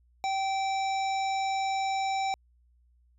harmonic tone, 775 Hz, G5, 20 cents flat, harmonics 1 / 3 / 5 / 7 / 9, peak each -27 / -37 / -41 / -44 / -46 dBFS, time 0.24-2.34 s, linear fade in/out 0 ms, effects added 60 Hz sine -61 dBFS peak until 3.18 s

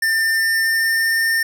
square tone with pitch glide, 1794 to 1811.7 Hz, A6 to A#6, +33 to -50 cents, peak -16 dBFS, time 0.02-1.43 s, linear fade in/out 5 ms, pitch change +17 cents, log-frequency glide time 0.13-1.24 s, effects none

